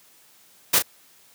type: noise with echo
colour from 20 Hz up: white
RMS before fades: -17 dBFS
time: 0.73-0.79 s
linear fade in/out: 10 ms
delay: 35 ms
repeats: 1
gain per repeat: -8 dB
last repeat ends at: 0.825 s
effects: white hiss -55 dBFS RMS until 1.34 s + high-pass 100 Hz 12 dB/octave